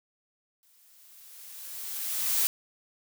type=noise with exponential growth; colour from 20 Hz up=blue; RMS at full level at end=-24 dBFS; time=0.63-2.47 s; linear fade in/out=0 ms; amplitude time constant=400 ms; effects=none